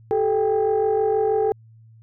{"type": "tone cluster", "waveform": "sine", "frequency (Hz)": [389.2, 435.5, 789], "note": ["G4", "A4", "G5"], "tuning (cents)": [-12, -18, 11], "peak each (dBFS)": [-24, -18, -24], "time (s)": [0.11, 1.52], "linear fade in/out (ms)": 0, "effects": ["tanh soft clip ceiling -11 dBFS", "added 112 Hz sine -46 dBFS peak until 2.02 s"]}